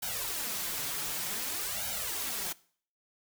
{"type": "noise with flanger", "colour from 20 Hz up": "white", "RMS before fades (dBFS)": -35, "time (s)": [0.02, 2.53], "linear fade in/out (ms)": 10, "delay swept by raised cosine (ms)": [1.3, 7.1], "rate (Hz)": 0.54, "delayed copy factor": 0.9, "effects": ["noise-tail reverb RT60 0.5 s tail -21 dB re dry"]}